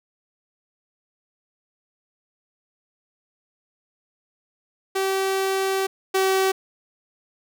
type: tone pair in turn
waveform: sawtooth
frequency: 385.3 / 382.2 Hz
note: G4 / G4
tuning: -30 / -44 cents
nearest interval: unison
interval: 14 cents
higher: first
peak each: -17 / -14 dBFS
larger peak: second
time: 4.95-5.87 / 6.14-6.52 s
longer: first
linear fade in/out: 10 ms
effects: none